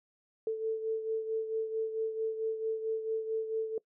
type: beating tone pair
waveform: sine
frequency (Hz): 442.3 / 446.8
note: A4 / A4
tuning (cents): +9 / +27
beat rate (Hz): 4.5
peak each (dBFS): -31 / -38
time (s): 0.47-3.78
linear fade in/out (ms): 2
effects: noise-tail reverb RT60 0.1 s tail -23 dB re dry